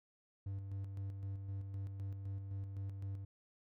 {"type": "tone with tremolo", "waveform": "triangle", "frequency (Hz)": 98, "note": "G2", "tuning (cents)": 0, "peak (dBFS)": -37, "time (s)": [0.46, 3.25], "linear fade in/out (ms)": 5, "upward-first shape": "square", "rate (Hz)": 3.9, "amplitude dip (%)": 40, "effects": []}